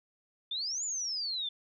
sine exponential two-way sweep, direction up then down, 3485 to 7150 to 3485 Hz, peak -32 dBFS, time 0.51-1.49 s, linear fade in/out 5 ms, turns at 0.84 s, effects none

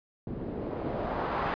white noise with low-pass filter sweep, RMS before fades -33 dBFS, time 0.27-1.54 s, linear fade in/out 0 ms, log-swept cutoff 270 to 1200 Hz, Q 1.3, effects resampled to 11025 Hz

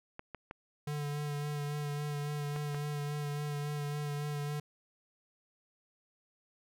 clicks, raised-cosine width 0.5 ms, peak -27 dBFS, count 5, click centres 0.194 / 0.347 / 0.511 / 2.562 / 2.746 s
square tone with vibrato, 146.6 Hz, D3, 3 cents flat, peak -35 dBFS, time 0.87-4.6 s, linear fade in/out 5 ms, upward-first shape sine, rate 3.6 Hz, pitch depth 21 cents each way
effects none

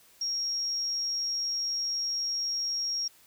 sine tone, 5588 Hz, F8, in tune, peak -28 dBFS, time 0.21-3.08 s, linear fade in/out 5 ms, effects white hiss -59 dBFS RMS until 3.26 s

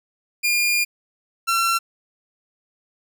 sawtooth tone pair in turn, 2414 / 1354.8 Hz, D7 / E6, +47 / +47 cents, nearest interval minor seventh, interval 1000 cents, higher first, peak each -14 dBFS, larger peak neither, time 0.43-0.85 / 1.47-1.79 s, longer first, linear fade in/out 20 ms, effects none

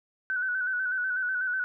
sine tone with vibrato, 1500 Hz, F#6, 23 cents sharp, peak -26 dBFS, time 0.3-1.64 s, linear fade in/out 0 ms, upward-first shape square, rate 8.1 Hz, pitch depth 38 cents each way, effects none

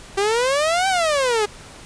sawtooth exponential two-way sweep, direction up then down, 386.2 to 784 to 406.7 Hz, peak -13 dBFS, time 0.17-1.46 s, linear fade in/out 10 ms, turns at 0.88 s, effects pink hiss -41 dBFS RMS until 1.85 s + resampled to 22050 Hz

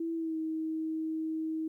sine tone with pitch glide, 330.3 to 317.9 Hz, E4 to D#4, +4 to +37 cents, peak -31 dBFS, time 0-1.68 s, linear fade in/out 5 ms, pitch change -67 cents, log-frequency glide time 0.14-0.37 s, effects 12-bit

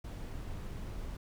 brown noise, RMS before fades -41 dBFS, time 0.04-1.17 s, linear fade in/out 5 ms, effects none

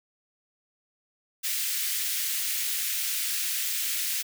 white high-pass noise, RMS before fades -29 dBFS, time 1.43-4.23 s, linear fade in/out 20 ms, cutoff 1800 Hz, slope 24 dB/octave, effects none

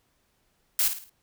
blue noise with echo, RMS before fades -23 dBFS, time 0.79-0.88 s, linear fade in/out 2 ms, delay 54 ms, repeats 4, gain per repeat -8 dB, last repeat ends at 1.096 s, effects pink hiss -70 dBFS RMS until 1.22 s

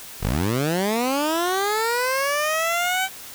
15% pulse linear sweep, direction up, 34.65 to 772 Hz, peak -14 dBFS, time 0.2-3.09 s, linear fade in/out 50 ms, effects white hiss -39 dBFS RMS until 3.34 s

